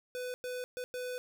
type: tone bursts at uneven times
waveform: square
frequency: 499.2 Hz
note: B4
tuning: 19 cents sharp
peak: -37 dBFS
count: 4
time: 0.15-0.34 / 0.44-0.64 / 0.77-0.84 / 0.94-1.18 s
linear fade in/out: 0 ms
effects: none